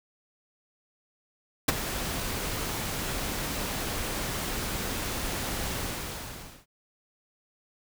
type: noise with ADSR envelope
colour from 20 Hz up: pink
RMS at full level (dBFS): -19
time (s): 1.68-6.66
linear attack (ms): 8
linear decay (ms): 18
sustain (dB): -13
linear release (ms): 910
effects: none